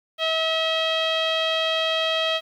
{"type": "tone with low-pass filter", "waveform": "sawtooth", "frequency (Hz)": 644, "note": "E5", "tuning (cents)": -41, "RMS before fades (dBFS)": -23, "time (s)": [0.18, 2.41], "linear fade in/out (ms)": 50, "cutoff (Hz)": 3400, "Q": 5.8, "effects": ["9-bit"]}